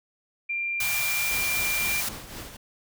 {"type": "tone", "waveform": "sine", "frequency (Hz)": 2380, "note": "D7", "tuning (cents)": 22, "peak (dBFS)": -26, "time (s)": [0.49, 2.01], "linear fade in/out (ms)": 10}
{"type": "band-stop noise", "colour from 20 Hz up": "white", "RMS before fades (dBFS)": -29, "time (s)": [0.8, 2.09], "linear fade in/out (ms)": 5, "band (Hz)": [170, 590], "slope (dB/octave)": 48}
{"type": "noise with tremolo", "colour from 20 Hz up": "pink", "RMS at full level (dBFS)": -37, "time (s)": [1.3, 2.57], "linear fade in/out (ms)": 10, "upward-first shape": "triangle", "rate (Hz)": 3.9, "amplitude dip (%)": 60}
{"effects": []}